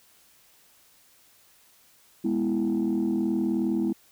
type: chord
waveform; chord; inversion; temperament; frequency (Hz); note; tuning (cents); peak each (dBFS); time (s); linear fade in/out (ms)
sine; E major; first; equal; 207.7 / 246.9 / 329.6; G#3 / B3 / E4; 0 / 0 / 0; -26 / -27 / -25; 2.24-3.93; 10
effects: tanh soft clip ceiling -18 dBFS + white hiss -59 dBFS RMS until 4.11 s